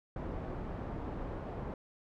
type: low-pass noise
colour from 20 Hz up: pink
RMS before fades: -40 dBFS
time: 0.16-1.74 s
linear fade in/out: 2 ms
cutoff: 860 Hz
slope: 12 dB/octave
effects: none